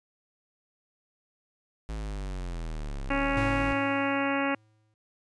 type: linear two-way sweep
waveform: square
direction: down then up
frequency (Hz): 55 to 32.7 to 52.8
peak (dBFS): -33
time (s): 1.89-3.73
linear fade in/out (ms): 0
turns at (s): 3.08
type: harmonic tone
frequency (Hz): 277.2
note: C#4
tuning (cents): 0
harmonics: 1 / 2 / 3 / 4 / 5 / 6 / 7 / 8 / 9 / 10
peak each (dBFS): -29 / -32 / -34 / -35 / -36 / -37 / -37 / -38 / -39 / -39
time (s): 3.1-4.55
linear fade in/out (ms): 5
type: tone with exponential decay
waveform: square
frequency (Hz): 108.2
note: A2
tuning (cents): -29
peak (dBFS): -29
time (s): 3.37-4.94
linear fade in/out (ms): 0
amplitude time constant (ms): 340
effects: resampled to 22050 Hz